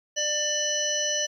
harmonic tone, 595 Hz, D5, 22 cents sharp, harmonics 1 / 3 / 5 / 7 / 9 / 10, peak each -31 / -34 / -30 / -39 / -37 / -27 dBFS, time 0.16-1.27 s, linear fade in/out 20 ms, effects 10-bit

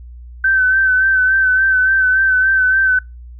sine tone with vibrato, 1535 Hz, G6, 37 cents flat, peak -10 dBFS, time 0.44-2.99 s, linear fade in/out 5 ms, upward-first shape sine, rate 3.5 Hz, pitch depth 34 cents each way, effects noise-tail reverb RT60 0.2 s tail -23 dB re dry + added 60 Hz sine -32 dBFS peak until 3.39 s

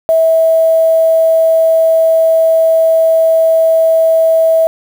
sine tone with quantisation, 650 Hz, E5, 24 cents flat, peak -6 dBFS, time 0.09-4.67 s, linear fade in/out 0 ms, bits 5, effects none

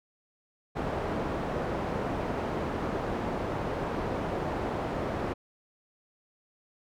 white low-pass noise, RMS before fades -32 dBFS, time 0.75-5.34 s, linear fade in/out 20 ms, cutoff 710 Hz, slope 12 dB/octave, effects none

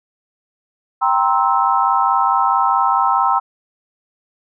sine chord, C dominant seventh, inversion second, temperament just, 784.9 / 941.9 / 1046.5 / 1308.1 Hz, G5 / Bb5 / C6 / E6, +2 / +18 / 0 / -14 cents, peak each -18 dBFS, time 1.01-3.4 s, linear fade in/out 20 ms, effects none

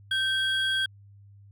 triangle tone pair together, 1556 / 3297 Hz, G6 / G#7, -13 / -13 cents, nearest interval octave + minor second, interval 1300 cents, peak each -25 dBFS, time 0.11-0.86 s, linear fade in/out 5 ms, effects added 100 Hz sine -49 dBFS peak until 1.51 s

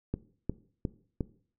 click train, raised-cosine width 3 ms, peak -17 dBFS, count 4, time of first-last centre 0.14-1.208 s, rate 2.81 Hz, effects noise-tail reverb RT60 0.5 s tail -18 dB re dry

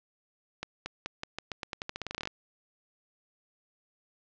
accelerating click train, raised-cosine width 0.2 ms, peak -17 dBFS, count 20, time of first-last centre 0.63-2.274 s, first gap 230 ms, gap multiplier 0.87, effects low-pass 5000 Hz 12 dB/octave

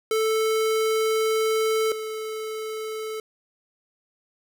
square tone pair in turn, 440 / 436.5 Hz, A4 / A4, 0 / -14 cents, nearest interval unison, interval 14 cents, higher first, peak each -21 / -30 dBFS, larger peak first, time 0.11-1.92 / 1.92-3.2 s, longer first, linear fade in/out 2 ms, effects none

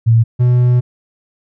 sine / triangle tone pair in turn, 114.3 / 123.41 Hz, A#2 / B2, -34 / -1 cents, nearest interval minor second, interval 133 cents, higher second, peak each -6 / -6 dBFS, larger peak neither, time 0.06-0.24 / 0.39-0.81 s, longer second, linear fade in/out 20 ms, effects none

